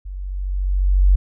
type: tone with level ramp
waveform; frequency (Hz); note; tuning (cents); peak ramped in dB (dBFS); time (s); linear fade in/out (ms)
sine; 47.03; F#1; +29; -28 to -8; 0.05-1.16; 10
effects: none